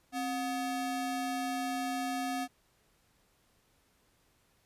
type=ring-modulated tone; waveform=square; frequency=495.3 Hz; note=B4; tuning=5 cents sharp; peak=-30 dBFS; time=0.12-2.48 s; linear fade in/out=50 ms; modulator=230 Hz; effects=pink hiss -70 dBFS RMS until 4.65 s + resampled to 32000 Hz